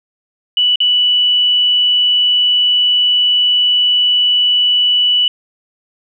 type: tone with dropouts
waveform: sine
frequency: 2960 Hz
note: F#7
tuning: in tune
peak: -9 dBFS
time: 0.57-5.28 s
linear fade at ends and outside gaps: 2 ms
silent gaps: 0.758-0.803 s
effects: none